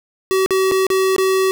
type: tone with dropouts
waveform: square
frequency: 380.2 Hz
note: F#4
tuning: 47 cents sharp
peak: -14 dBFS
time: 0.31-1.51 s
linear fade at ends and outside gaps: 0 ms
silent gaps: 0.461-0.507 / 0.713-0.719 / 0.867-0.902 / 1.163-1.182 s
effects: none